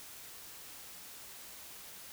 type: silence
effects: white hiss -50 dBFS RMS until 2.12 s